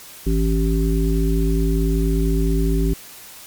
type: harmonic tone with a mistuned harmonic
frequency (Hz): 55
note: A1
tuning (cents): 0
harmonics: 1 / 3 / 5 / 7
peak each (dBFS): -17 / -22 / -24 / -25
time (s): 0.26-2.94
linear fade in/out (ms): 10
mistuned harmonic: 1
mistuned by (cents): -150
effects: white hiss -40 dBFS RMS until 3.46 s + MP3 96 kbps